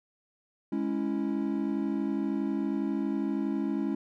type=chord; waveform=triangle; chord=C# minor; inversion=second; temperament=equal; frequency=207.7 / 277.2 / 329.6 Hz; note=G#3 / C#4 / E4; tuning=0 / 0 / 0 cents; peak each=-30 / -29 / -31 dBFS; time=0.72-3.95 s; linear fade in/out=5 ms; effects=none